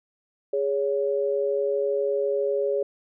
sine tone pair together, 413.2 / 561 Hz, G#4 / C#5, -9 / +21 cents, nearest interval perfect fourth, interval 530 cents, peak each -24 / -25 dBFS, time 0.53-2.83 s, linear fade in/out 5 ms, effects none

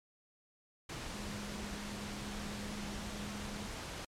sine tone in noise, 205.6 Hz, G#3, 17 cents flat, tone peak -44 dBFS, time 1.14-3.67 s, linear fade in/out 5 ms, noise pink, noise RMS -43 dBFS, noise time 0.89-4.05 s, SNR -4 dB, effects low-pass 8000 Hz 12 dB/octave + MP3 96 kbps

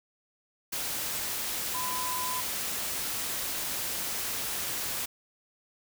sine tone in noise, 1006 Hz, B5, 32 cents sharp, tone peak -33 dBFS, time 1.74-2.41 s, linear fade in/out 10 ms, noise white, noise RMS -33 dBFS, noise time 0.72-5.06 s, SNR -3 dB, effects none

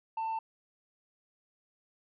sine tone with tanh clipping, 893 Hz, A5, 25 cents sharp, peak -32 dBFS, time 0.17-0.39 s, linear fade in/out 5 ms, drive 2 dB, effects none

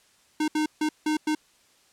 square tone bursts at uneven times, 307 Hz, D#4, 23 cents flat, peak -23 dBFS, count 5, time 0.4-0.48 / 0.55-0.66 / 0.81-0.89 / 1.06-1.17 / 1.27-1.35 s, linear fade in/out 5 ms, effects white hiss -61 dBFS RMS until 1.92 s + low-pass 9000 Hz 12 dB/octave

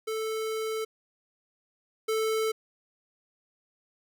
square tone pair in turn, 440 / 440 Hz, A4 / A4, 0 / 0 cents, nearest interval unison, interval 0 cents, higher neither, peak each -30 / -26 dBFS, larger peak second, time 0.07-0.85 / 2.08-2.52 s, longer first, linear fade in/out 10 ms, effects none

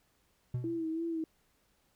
triangle tone with exponential decay, 123.47 Hz, B2, in tune, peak -27 dBFS, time 0.54-0.9 s, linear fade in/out 5 ms, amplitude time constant 77 ms
sine tone with vibrato, 327.1 Hz, E4, 13 cents flat, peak -32 dBFS, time 0.64-1.24 s, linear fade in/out 2 ms, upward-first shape sine, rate 3 Hz, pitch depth 44 cents each way
effects pink hiss -72 dBFS RMS until 1.95 s

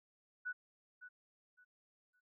sine tone with echo, 1480 Hz, F#6, in tune, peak -38 dBFS, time 0.45-0.53 s, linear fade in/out 20 ms, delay 560 ms, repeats 3, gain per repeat -12 dB, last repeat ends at 2.21 s, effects none

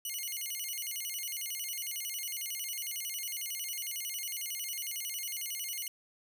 5% pulse tone with vibrato, 2504 Hz, D#7, 10 cents sharp, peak -27 dBFS, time 0.05-5.88 s, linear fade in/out 2 ms, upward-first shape square, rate 11 Hz, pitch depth 280 cents each way, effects none

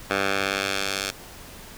10% pulse tone with band-pass filter sweep, 98 Hz, G2, in tune, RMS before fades -26 dBFS, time 0.1-1.11 s, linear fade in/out 5 ms, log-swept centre 1600 to 5300 Hz, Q 0.73, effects pink hiss -43 dBFS RMS until 1.77 s

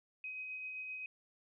sine tone with tremolo, 2522 Hz, D#7, 23 cents sharp, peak -40 dBFS, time 0.24-1.06 s, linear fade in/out 2 ms, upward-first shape sine, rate 7.7 Hz, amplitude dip 25%, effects none

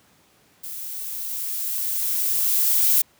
violet noise with level ramp, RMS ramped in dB -34 to -17 dBFS, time 0.63-3.02 s, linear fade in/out 10 ms, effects pink hiss -58 dBFS RMS until 3.19 s + high-pass 100 Hz 12 dB/octave

